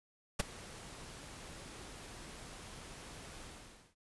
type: noise with ADSR envelope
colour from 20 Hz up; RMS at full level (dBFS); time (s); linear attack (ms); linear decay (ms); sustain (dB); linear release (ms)
pink; -30; 0.39-3.95; 10; 16; -20; 510
effects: resampled to 24000 Hz